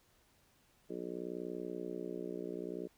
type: harmonic tone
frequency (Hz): 60.6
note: B1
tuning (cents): -32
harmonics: 3 / 4 / 5 / 6 / 7 / 8 / 9 / 10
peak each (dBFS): -48 / -50 / -46 / -44 / -44 / -55 / -55 / -53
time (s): 0.89-2.88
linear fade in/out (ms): 20
effects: pink hiss -70 dBFS RMS until 2.97 s